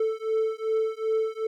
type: beating tone pair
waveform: triangle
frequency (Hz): 440 / 442.6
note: A4 / A4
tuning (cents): 0 / +10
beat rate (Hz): 2.6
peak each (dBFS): -25 / -25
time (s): 0-1.47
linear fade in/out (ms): 5
effects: none